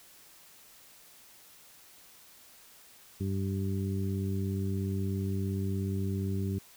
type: harmonic tone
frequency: 97 Hz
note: G2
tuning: 18 cents flat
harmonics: 1 / 2 / 3 / 4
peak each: -31 / -34 / -41 / -40 dBFS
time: 3.2-6.59 s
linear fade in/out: 10 ms
effects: white hiss -56 dBFS RMS until 6.76 s